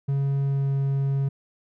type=tone with pitch glide; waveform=triangle; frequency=138.59 to 137.63 Hz; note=C#3 to C#3; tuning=0 to -12 cents; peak=-19 dBFS; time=0.08-1.29 s; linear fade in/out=10 ms; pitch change=-12 cents; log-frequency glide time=0.43-0.74 s; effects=none